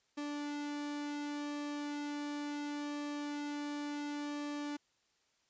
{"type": "tone with flanger", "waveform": "sawtooth", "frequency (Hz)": 292, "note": "D4", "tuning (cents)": -10, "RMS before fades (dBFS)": -40, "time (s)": [0.17, 4.77], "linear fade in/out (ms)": 10, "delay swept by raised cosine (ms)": [1.4, 1.91], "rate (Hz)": 0.7, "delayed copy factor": -0.6, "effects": ["white hiss -75 dBFS RMS until 5.49 s", "resampled to 16000 Hz"]}